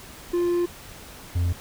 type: tone pair in turn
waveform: triangle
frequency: 349.2 / 87.3 Hz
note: F4 / F2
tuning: 0 / 0 cents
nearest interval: 2 octaves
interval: 2400 cents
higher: first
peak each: -18 dBFS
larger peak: neither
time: 0.33-0.66 / 1.35-1.53 s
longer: first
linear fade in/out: 10 ms
effects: pink hiss -43 dBFS RMS until 1.6 s